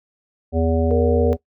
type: harmonic tone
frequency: 81.8 Hz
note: E2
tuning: 13 cents flat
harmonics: 1 / 3 / 5 / 7 / 9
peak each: -19 / -22 / -24 / -23 / -29 dBFS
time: 0.52-1.37 s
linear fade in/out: 50 ms
type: tone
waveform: sine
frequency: 466.2 Hz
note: A#4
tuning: in tune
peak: -17 dBFS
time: 0.91-1.33 s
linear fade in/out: 0 ms
effects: noise-tail reverb RT60 0.1 s tail -17 dB re dry